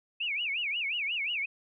sine tone with vibrato, 2526 Hz, D#7, 26 cents sharp, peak -29 dBFS, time 0.2-1.46 s, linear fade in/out 10 ms, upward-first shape sine, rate 5.6 Hz, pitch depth 260 cents each way, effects none

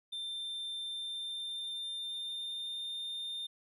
triangle tone with pitch glide, 3578 to 3620 Hz, A7 to A7, +28 to +48 cents, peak -36 dBFS, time 0.12-3.47 s, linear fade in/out 10 ms, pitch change +20 cents, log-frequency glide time 0.78-2.93 s, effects none

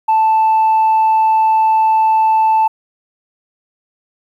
sine tone, 880 Hz, A5, in tune, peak -7 dBFS, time 0.08-2.68 s, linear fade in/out 10 ms, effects tanh soft clip ceiling -7 dBFS + 8-bit

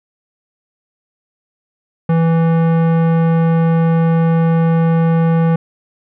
sine tone with tanh clipping, 164.81 Hz, E3, in tune, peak -12 dBFS, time 2.09-5.56 s, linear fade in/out 5 ms, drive 17 dB, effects none

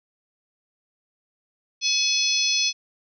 harmonic tone with a mistuned harmonic, 850 Hz, G#5, 40 cents sharp, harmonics 3 / 4 / 5 / 6 / 7, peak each -26 / -26 / -26 / -26 / -26 dBFS, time 1.81-2.73 s, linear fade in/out 50 ms, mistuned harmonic 6, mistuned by +29 cents, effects none

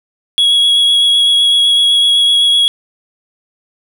triangle tone with vibrato, 3334 Hz, G#7, 6 cents sharp, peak -6 dBFS, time 0.38-2.68 s, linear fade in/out 0 ms, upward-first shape sine, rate 7.9 Hz, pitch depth 12 cents each way, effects none

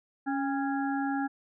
harmonic tone with a mistuned harmonic, 277.2 Hz, C#4, in tune, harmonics 1 / 3 / 5 / 6, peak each -29 / -33 / -40 / -39 dBFS, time 0.26-1.28 s, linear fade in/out 20 ms, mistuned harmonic 3, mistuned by -48 cents, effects none

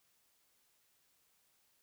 silence, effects white hiss -74 dBFS RMS until 1.82 s

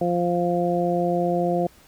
harmonic tone, 174.7 Hz, F3, 1 cent sharp, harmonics 1 / 2 / 3 / 4, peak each -25 / -25 / -25 / -25 dBFS, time 0.01-1.67 s, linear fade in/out 5 ms, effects pink hiss -53 dBFS RMS until 1.87 s

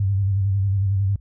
sine tone with vibrato, 98 Hz, G2, in tune, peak -17 dBFS, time 0-1.16 s, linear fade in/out 5 ms, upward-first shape square, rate 11 Hz, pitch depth 45 cents each way, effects added 60 Hz sine -44 dBFS peak until 1.2 s

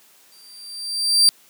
35% pulse tone with exponential growth, 4699 Hz, D8, in tune, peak -8 dBFS, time 0.32-1.29 s, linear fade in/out 0 ms, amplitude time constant 210 ms, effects white hiss -53 dBFS RMS until 1.49 s + high-pass 150 Hz 12 dB/octave

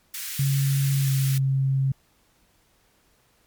white high-pass noise, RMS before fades -33 dBFS, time 0.14-1.38 s, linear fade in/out 2 ms, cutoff 1500 Hz, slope 24 dB/octave
sine tone with pitch glide, 137.7 to 134.71 Hz, C#3 to C#3, -11 to -49 cents, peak -19 dBFS, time 0.39-1.92 s, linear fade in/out 5 ms, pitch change -38 cents, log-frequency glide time 1.03-1.09 s
effects pink hiss -63 dBFS RMS until 3.46 s + MP3 96 kbps

